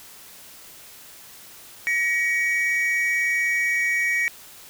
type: tone pair together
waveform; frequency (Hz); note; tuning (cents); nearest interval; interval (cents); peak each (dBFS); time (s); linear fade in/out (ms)
triangle; 1899.6 / 2259; A#6 / C#7; +32 / +32; minor third; 300; -21; 1.87-4.28; 0
effects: white hiss -45 dBFS RMS until 4.69 s